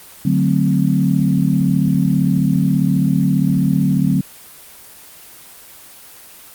sine chord, D dominant seventh, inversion none, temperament equal, 146.83 / 185 / 220 / 261.6 Hz, D3 / F#3 / A3 / C4, 0 / 0 / 0 / 0 cents, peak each -17 / -16 / -21 / -19 dBFS, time 0.25-4.21 s, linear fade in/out 5 ms, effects white hiss -40 dBFS RMS until 6.54 s + Opus 24 kbps

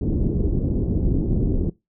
pink low-pass noise, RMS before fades -21 dBFS, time 0.01-1.7 s, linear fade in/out 5 ms, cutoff 360 Hz, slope 24 dB/octave, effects noise-tail reverb RT60 0.2 s tail -20 dB re dry

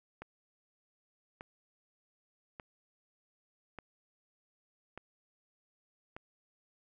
click train, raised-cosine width 0.5 ms, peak -29 dBFS, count 6, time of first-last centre 0.22-6.165 s, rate 0.841 Hz, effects none

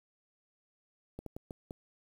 slowing click train, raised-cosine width 2 ms, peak -28 dBFS, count 5, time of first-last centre 1.19-1.709 s, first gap 73 ms, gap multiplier 1.4, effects 9-bit

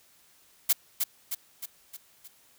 blue noise with echo, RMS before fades -21 dBFS, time 0.69-0.73 s, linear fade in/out 10 ms, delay 310 ms, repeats 5, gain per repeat -5 dB, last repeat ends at 2.28 s, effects white hiss -61 dBFS RMS until 2.58 s

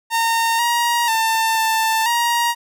sawtooth tone with pitch steps, 916 / 947 / 895 / 889 / 945 Hz, A#5 / A#5 / A5 / A5 / A#5, -31 / +27 / +29 / +18 / +23 cents, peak -12 dBFS, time 0.1-2.55 s, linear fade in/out 50 ms, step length 490 ms, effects none

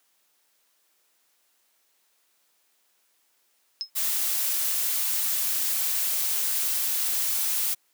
sine tone with exponential decay, 5160 Hz, E8, 38 cents flat, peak -23 dBFS, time 3.81-3.9 s, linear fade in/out 0 ms, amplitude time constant 19 ms
blue noise, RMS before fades -26 dBFS, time 3.95-7.75 s, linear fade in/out 20 ms
effects white hiss -68 dBFS RMS until 7.93 s + high-pass 300 Hz 12 dB/octave

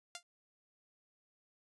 5% pulse tone with exponential decay, 698 Hz, F5, 1 cent flat, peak -28 dBFS, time 0.15-0.23 s, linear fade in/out 1 ms, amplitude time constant 17 ms, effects resampled to 24000 Hz

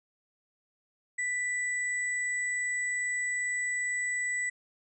sine tone pair together, 1975.5 / 7902 Hz, B6 / B8, 0 / 0 cents, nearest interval 2 octaves, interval 2400 cents, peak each -29 / -37 dBFS, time 1.18-4.5 s, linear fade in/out 10 ms, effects none

